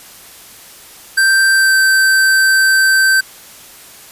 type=tone with pitch glide; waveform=square; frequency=1568 to 1552.7 Hz; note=G6 to G6; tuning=0 to -17 cents; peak=-9 dBFS; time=1.17-3.21 s; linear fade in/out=10 ms; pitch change=-17 cents; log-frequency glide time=1.53-1.75 s; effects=white hiss -38 dBFS RMS until 4.11 s + resampled to 32000 Hz